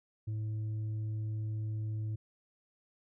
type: tone with tanh clipping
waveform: triangle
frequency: 108.2 Hz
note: A2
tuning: 29 cents flat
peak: -34 dBFS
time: 0.27-2.16 s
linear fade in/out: 10 ms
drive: 8 dB
effects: none